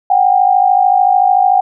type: tone pair together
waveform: sine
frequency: 740 / 793.5 Hz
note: F#5 / G5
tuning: 0 / +21 cents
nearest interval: minor second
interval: 121 cents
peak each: -10 dBFS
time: 0.1-1.61 s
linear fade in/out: 5 ms
effects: none